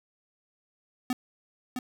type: tone with echo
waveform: square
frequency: 251.8 Hz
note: B3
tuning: 34 cents sharp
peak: -26 dBFS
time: 1.1-1.13 s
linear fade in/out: 2 ms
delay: 660 ms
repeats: 1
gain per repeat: -5 dB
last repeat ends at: 1.79 s
effects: none